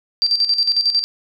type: tone with tremolo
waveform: sine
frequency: 4699 Hz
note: D8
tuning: in tune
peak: -12 dBFS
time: 0.22-1.04 s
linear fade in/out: 0 ms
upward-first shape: square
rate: 11 Hz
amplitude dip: 65%
effects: none